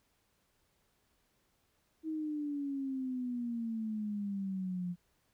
sine exponential sweep, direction down, 320 to 174.61 Hz, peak -34 dBFS, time 2.03-4.96 s, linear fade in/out 50 ms, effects pink hiss -75 dBFS RMS until 5.33 s

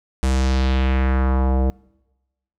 square tone with low-pass filter sweep, 65.41 Hz, C2, in tune, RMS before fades -18 dBFS, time 0.23-1.7 s, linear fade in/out 0 ms, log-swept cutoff 9200 to 570 Hz, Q 1.7, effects noise-tail reverb RT60 1.0 s tail -25 dB re dry

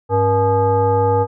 sine tone with frequency modulation, 477.2 Hz, A#4, 41 cents sharp, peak -12 dBFS, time 0.09-1.27 s, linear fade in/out 50 ms, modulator 376 Hz, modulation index 1.2, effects none

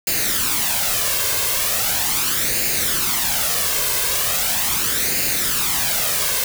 white noise with flanger, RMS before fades -20 dBFS, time 0.07-6.44 s, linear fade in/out 2 ms, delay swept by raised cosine 0.43 to 1.93 ms, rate 0.39 Hz, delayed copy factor +0.6, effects none

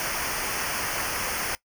pink noise with comb filter, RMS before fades -29 dBFS, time 0-1.55 s, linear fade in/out 0 ms, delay 0.26 ms, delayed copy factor -0.75, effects noise-tail reverb RT60 0.1 s tail -19 dB re dry

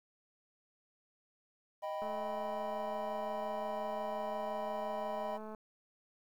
triangle chord, Eb augmented, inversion none, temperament equal, 622.3 / 784 / 987.8 Hz, Eb5 / G5 / B5, 0 / 0 / 0 cents, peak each -37 / -41 / -41 dBFS, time 1.82-5.38 s, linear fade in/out 20 ms
click train, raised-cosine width 1 ms, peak -34 dBFS, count 763, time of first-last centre 2.02-5.548 s, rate 216 Hz
effects 11-bit

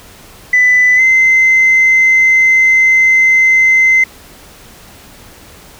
sine tone with pitch glide, 1996 to 2066 Hz, B6 to C7, +18 to -22 cents, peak -4 dBFS, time 0.53-4.04 s, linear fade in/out 5 ms, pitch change +60 cents, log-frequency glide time 0.96-1.01 s, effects tanh soft clip ceiling -2 dBFS + pink hiss -38 dBFS RMS until 5.79 s

